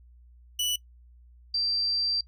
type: tone pair in turn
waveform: sawtooth / sine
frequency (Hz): 2960 / 4699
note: F#7 / D8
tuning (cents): 0 / 0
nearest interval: minor sixth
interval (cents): 800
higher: second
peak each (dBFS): -22 / -24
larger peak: first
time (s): 0.59-0.76 / 1.54-2.21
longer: second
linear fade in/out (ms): 5
effects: noise-tail reverb RT60 0.1 s tail -21 dB re dry + added 60 Hz sine -51 dBFS peak until 2.27 s